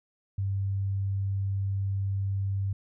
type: tone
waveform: sine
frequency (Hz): 98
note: G2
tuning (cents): 0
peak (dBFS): -26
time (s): 0.38-2.73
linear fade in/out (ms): 5
effects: none